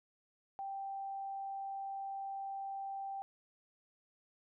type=tone; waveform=sine; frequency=784 Hz; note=G5; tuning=in tune; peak=-39 dBFS; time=0.59-3.22 s; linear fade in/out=0 ms; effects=none